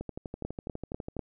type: two click trains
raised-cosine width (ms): 2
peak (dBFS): -23 / -20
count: 15 / 4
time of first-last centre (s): 0.01-1.167 / 0.45-1.193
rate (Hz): 12.1 / 4.04
effects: none